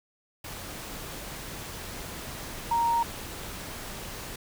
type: tone in noise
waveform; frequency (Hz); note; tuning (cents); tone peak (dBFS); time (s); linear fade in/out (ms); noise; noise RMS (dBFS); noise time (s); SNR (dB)
sine; 932.3; A#5; 0; -22; 2.71-3.03; 5; pink; -39; 0.44-4.36; +14
effects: none